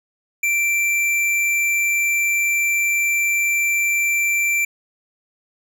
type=tone with tanh clipping; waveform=sine; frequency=2349 Hz; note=D7; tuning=in tune; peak=-18 dBFS; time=0.43-4.65 s; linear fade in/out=5 ms; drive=16 dB; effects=none